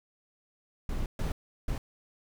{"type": "noise bursts at uneven times", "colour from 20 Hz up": "brown", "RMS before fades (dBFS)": -31, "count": 3, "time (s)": [[0.89, 1.06], [1.19, 1.32], [1.68, 1.78]], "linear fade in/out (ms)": 2, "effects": []}